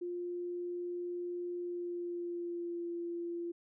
sine tone with pitch glide, 351.9 to 343.1 Hz, F4 to F4, +13 to -31 cents, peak -36 dBFS, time 0.01-3.52 s, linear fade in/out 10 ms, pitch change -44 cents, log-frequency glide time 1.57-2.9 s, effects none

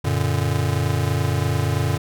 square chord, Gb augmented, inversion none, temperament just, 92.5 / 115.62 / 144.53 Hz, Gb2 / Bb2 / D3, 0 / -14 / -27 cents, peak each -24 dBFS, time 0.04-1.98 s, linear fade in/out 10 ms, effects none

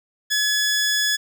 15% pulse tone, 1700 Hz, G#6, 40 cents sharp, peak -12 dBFS, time 0.3-1.17 s, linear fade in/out 20 ms, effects none

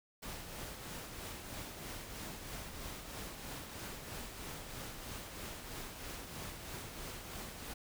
pink noise with tremolo, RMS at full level -44 dBFS, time 0.22-7.74 s, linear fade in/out 10 ms, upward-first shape triangle, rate 3.1 Hz, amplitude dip 45%, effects none

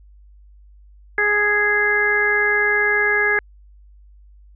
harmonic tone, 415.3 Hz, G#4, in tune, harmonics 1 / 2 / 3 / 4 / 5, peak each -23 / -29 / -29 / -17 / -21 dBFS, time 1.18-3.39 s, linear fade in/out 2 ms, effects added 50 Hz sine -44 dBFS peak until 4.55 s

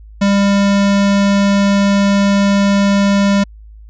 square tone, 199.6 Hz, G3, 32 cents sharp, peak -10 dBFS, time 0.21-3.44 s, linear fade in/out 10 ms, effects added 53 Hz sine -34 dBFS peak until 3.89 s + resampled to 16000 Hz

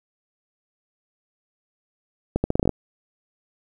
accelerating click train, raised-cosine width 2 ms, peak -7 dBFS, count 9, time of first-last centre 2.36-2.693 s, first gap 80 ms, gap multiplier 0.8, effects 8-bit

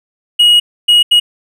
triangle tone bursts at uneven times, 2895 Hz, F#7, 38 cents flat, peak -3 dBFS, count 3, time 0.39-0.6 / 0.88-1.03 / 1.11-1.2 s, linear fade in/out 10 ms, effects none

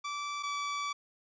sawtooth tone pair in turn, 1161 / 1151.6 Hz, D6 / D6, -20 / -34 cents, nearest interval unison, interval 14 cents, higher first, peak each -31 / -29 dBFS, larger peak second, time 0.04-0.43 / 0.43-0.93 s, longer second, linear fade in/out 10 ms, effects resampled to 16000 Hz

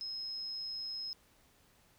sine tone, 5140 Hz, E8, 45 cents flat, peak -38 dBFS, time 0.01-1.13 s, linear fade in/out 0 ms, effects pink hiss -67 dBFS RMS until 1.98 s

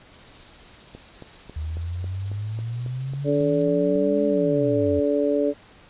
violet noise with tremolo, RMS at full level -35 dBFS, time 0.13-3.63 s, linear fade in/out 2 ms, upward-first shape triangle, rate 15 Hz, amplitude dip 60%
click train, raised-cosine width 2 ms, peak -26 dBFS, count 12, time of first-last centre 0.95-3.955 s, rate 3.66 Hz
sine exponential two-way sweep, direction up then down, 75.6 to 210 to 84 Hz, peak -26 dBFS, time 1.56-5 s, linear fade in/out 5 ms, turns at 4.27 s
harmonic tone, 144.2 Hz, D3, 31 cents flat, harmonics 2 / 3 / 4, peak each -23 / -23 / -23 dBFS, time 3.24-5.54 s, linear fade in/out 50 ms
effects pink hiss -50 dBFS RMS until 5.89 s + resampled to 8000 Hz

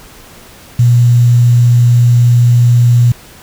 sine tone with quantisation, 120.6 Hz, B2, 41 cents flat, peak -4 dBFS, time 0.79-3.12 s, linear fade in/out 5 ms, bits 5, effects pink hiss -37 dBFS RMS until 3.42 s

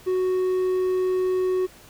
triangle tone, 370 Hz, F#4, in tune, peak -18 dBFS, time 0.06-1.67 s, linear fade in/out 20 ms, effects pink hiss -49 dBFS RMS until 1.89 s

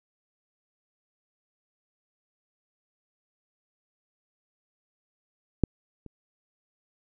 clicks, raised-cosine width 3 ms, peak -7 / -30 dBFS, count 2, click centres 5.637 / 6.063 s, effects none

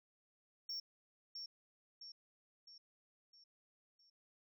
sine tone with echo, 5480 Hz, F8, 34 cents flat, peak -38 dBFS, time 0.69-0.8 s, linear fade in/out 5 ms, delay 660 ms, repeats 5, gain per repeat -6 dB, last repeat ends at 4.1 s, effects tanh soft clip ceiling -40 dBFS

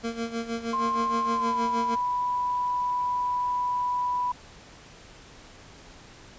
25% pulse tone with tremolo, 230.5 Hz, A#3, 19 cents flat, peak -23 dBFS, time 0.03-1.96 s, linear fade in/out 20 ms, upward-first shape sine, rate 6.4 Hz, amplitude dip 75%
sine tone with pitch glide, 1058 to 987.1 Hz, C6 to B5, +19 to -1 cents, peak -24 dBFS, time 0.73-4.32 s, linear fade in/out 5 ms, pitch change -120 cents, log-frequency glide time 1.29-1.6 s
effects pink hiss -49 dBFS RMS until 6.38 s + resampled to 16000 Hz

